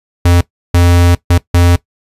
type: tone bursts at uneven times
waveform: square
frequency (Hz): 87.31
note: F2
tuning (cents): 0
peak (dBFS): -6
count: 4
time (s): 0.25-0.41 / 0.74-1.15 / 1.3-1.38 / 1.54-1.76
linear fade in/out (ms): 5
effects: noise-tail reverb RT60 0.1 s tail -18 dB re dry + resampled to 32000 Hz